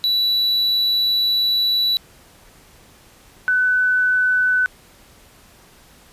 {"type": "tone pair in turn", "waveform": ["triangle", "sine"], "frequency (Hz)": [3943, 1501], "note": ["B7", "F#6"], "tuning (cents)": [-4, 24], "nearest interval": "octave + perfect fourth", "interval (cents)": 1672, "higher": "first", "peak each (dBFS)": -14, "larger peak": "neither", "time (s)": [[0.04, 1.97], [3.48, 4.66]], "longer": "first", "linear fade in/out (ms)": 0, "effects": ["pink hiss -49 dBFS RMS until 6.12 s", "resampled to 32000 Hz"]}